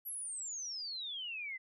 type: exponential sweep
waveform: sine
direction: down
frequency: 11840 to 2003 Hz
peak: -39 dBFS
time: 0.05-1.58 s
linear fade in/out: 20 ms
effects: none